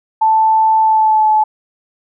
sine tone with pitch glide, 880 to 861.4 Hz, A5 to A5, 0 to -37 cents, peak -8 dBFS, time 0.21-1.44 s, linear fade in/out 10 ms, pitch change -37 cents, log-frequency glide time 0.81-1.31 s, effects none

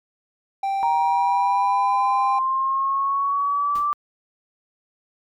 triangle tone with pitch glide, 784 to 798.2 Hz, G5 to G5, 0 to +31 cents, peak -19 dBFS, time 0.63-2.39 s, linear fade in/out 5 ms, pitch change +31 cents, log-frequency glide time 0.91-1.58 s
sine exponential sweep, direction up, 932.3 to 1174.7 Hz, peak -19 dBFS, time 0.83-3.93 s, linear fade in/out 0 ms
pink noise with exponential decay, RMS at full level -37 dBFS, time 3.75-3.94 s, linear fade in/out 5 ms, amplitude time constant 41 ms
effects none

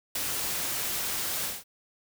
white noise with ADSR envelope, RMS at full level -29 dBFS, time 0.15-1.64 s, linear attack 4 ms, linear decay 14 ms, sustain -2 dB, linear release 190 ms, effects none

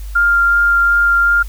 sine tone with vibrato, 1397 Hz, F6, in tune, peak -9 dBFS, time 0.15-1.43 s, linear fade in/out 10 ms, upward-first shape sine, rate 2.7 Hz, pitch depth 8 cents each way, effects added 50 Hz sine -24 dBFS peak until 1.48 s + white hiss -43 dBFS RMS until 1.48 s

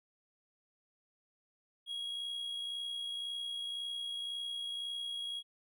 triangle tone with amplitude modulation, 3300 Hz, G#7, 12 cents flat, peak -34 dBFS, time 1.86-5.43 s, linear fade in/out 50 ms, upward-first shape sine, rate 61.9 Hz, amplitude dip 40%, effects none

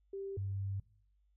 sine tone pair in turn, 392 / 98 Hz, G4 / G2, 0 / 0 cents, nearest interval 2 octaves, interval 2400 cents, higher first, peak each -39 / -35 dBFS, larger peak second, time 0.13-0.37 / 0.37-0.8 s, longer second, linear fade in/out 5 ms, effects noise-tail reverb RT60 0.5 s tail -19 dB re dry + added 50 Hz sine -69 dBFS peak until 1.36 s

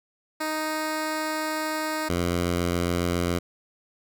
10% pulse tone pair in turn, 311.1 / 87.3 Hz, D#4 / F2, 0 / 0 cents, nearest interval octave + minor seventh, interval 2200 cents, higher first, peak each -18 / -15 dBFS, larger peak second, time 0.4-2.09 / 2.09-3.39 s, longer first, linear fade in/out 10 ms, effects none

